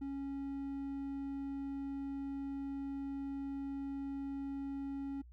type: tone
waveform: triangle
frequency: 276.1 Hz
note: C#4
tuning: 7 cents flat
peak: -36 dBFS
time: 0.01-5.22 s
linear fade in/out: 10 ms
effects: noise-tail reverb RT60 0.1 s tail -26 dB re dry + added 60 Hz sine -53 dBFS peak until 5.32 s